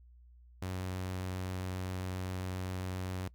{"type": "tone", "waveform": "sawtooth", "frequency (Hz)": 92.5, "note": "F#2", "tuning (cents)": 0, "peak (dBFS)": -32, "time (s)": [0.62, 3.28], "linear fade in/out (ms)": 5, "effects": ["noise-tail reverb RT60 0.1 s tail -22 dB re dry", "added 60 Hz sine -55 dBFS peak until 3.34 s"]}